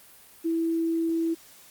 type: tone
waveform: sine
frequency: 329.6 Hz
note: E4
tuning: in tune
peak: -23 dBFS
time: 0.44-1.35 s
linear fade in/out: 20 ms
effects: white hiss -52 dBFS RMS until 1.7 s + Opus 32 kbps